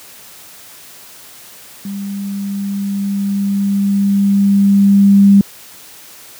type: tone with level ramp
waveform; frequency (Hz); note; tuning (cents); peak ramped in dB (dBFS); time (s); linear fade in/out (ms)
sine; 199.1; G3; +27; -21 to -3; 1.85-5.41; 2
effects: white hiss -38 dBFS RMS until 6.39 s + high-pass 80 Hz 12 dB/octave